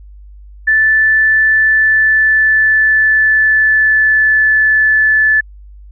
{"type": "tone with pitch glide", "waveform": "sine", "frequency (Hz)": [1754, 1738.9], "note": ["A6", "A6"], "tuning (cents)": [-6, -21], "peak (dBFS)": -7, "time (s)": [0.67, 5.41], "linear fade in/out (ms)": 10, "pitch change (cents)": -15, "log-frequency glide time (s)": [1.54, 4.45], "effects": ["added 50 Hz sine -33 dBFS peak until 5.91 s"]}